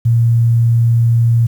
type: tone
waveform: sine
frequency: 116.54 Hz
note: A#2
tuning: in tune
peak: -8 dBFS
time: 0.05-1.47 s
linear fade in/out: 10 ms
effects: 7-bit